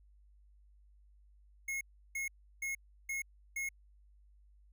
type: tone bursts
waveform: square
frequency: 2166 Hz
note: C#7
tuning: 41 cents flat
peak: -36 dBFS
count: 5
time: 1.68-3.69 s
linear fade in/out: 5 ms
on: 130 ms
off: 340 ms
effects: added 50 Hz sine -60 dBFS peak until 4.72 s